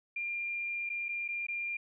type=tone with dropouts; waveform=sine; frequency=2395 Hz; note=D7; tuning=33 cents sharp; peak=-33 dBFS; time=0.16-1.77 s; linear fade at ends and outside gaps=5 ms; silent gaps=0.893-0.899 / 1.085-1.089 / 1.28-1.286 / 1.468-1.484 s; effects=none